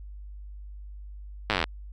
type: slowing click train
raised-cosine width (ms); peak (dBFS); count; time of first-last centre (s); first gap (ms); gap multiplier
0.3; -8; 14; 1.5-1.641; 9; 1.03
effects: added 50 Hz sine -39 dBFS peak until 1.92 s